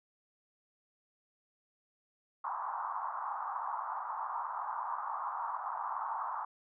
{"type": "band-pass noise", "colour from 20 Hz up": "pink", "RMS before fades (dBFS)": -38, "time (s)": [2.44, 6.45], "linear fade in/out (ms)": 5, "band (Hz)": [850, 1200], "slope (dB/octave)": 48, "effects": []}